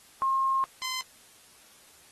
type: tone pair in turn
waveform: sine / 10% pulse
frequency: 1070 / 1030.9 Hz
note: C6 / C6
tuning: +38 / -26 cents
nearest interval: minor second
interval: 64 cents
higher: first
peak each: -23 dBFS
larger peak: neither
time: 0.22-0.64 / 0.82-1.01 s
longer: first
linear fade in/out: 0 ms
effects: white hiss -56 dBFS RMS until 2.11 s + AAC 32 kbps